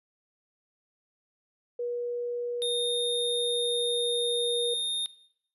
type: tone with pitch glide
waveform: sine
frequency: 482.1 to 478.2 Hz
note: B4 to A#4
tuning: -42 to +44 cents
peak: -29 dBFS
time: 1.79-4.74 s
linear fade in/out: 5 ms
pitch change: -14 cents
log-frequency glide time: 3-4.51 s
type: tone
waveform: square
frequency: 3666 Hz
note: A#7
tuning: 30 cents flat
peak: -29 dBFS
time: 2.62-5.06 s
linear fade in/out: 0 ms
effects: noise-tail reverb RT60 0.7 s tail -18 dB re dry + resampled to 32000 Hz